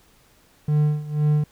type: tone with tremolo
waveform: triangle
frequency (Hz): 150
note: D3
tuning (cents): +37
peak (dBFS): -13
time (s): 0.68-1.44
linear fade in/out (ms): 5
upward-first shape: sine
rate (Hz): 2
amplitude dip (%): 85
effects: pink hiss -57 dBFS RMS until 1.51 s